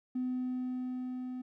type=tone with level ramp; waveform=triangle; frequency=253 Hz; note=B3; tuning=42 cents sharp; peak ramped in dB=-27 to -35 dBFS; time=0.15-1.42 s; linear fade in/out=10 ms; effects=tanh soft clip ceiling -28 dBFS